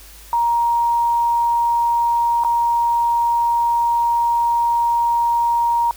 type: tone with dropouts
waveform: sine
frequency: 940 Hz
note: A#5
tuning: 14 cents sharp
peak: -14 dBFS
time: 0.33-5.91 s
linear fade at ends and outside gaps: 1 ms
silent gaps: 2.437-2.447 s
effects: added 50 Hz sine -42 dBFS peak until 5.96 s + white hiss -43 dBFS RMS until 5.96 s